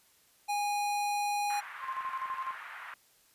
square tone, 822 Hz, G#5, 18 cents flat, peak -30 dBFS, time 0.48-1.61 s, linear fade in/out 20 ms
white band-pass noise, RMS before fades -45 dBFS, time 1.5-2.94 s, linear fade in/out 0 ms, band 990 to 1900 Hz, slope 24 dB/octave
sine tone with tremolo, 1054 Hz, C6, 12 cents sharp, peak -32 dBFS, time 1.8-2.56 s, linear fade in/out 50 ms, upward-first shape square, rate 12 Hz, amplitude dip 60%
effects white hiss -65 dBFS RMS until 3.34 s + resampled to 32000 Hz

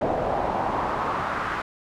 brown noise with band-pass filter sweep, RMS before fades -26 dBFS, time 0.01-1.62 s, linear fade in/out 5 ms, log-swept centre 640 to 1400 Hz, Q 2.5, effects none

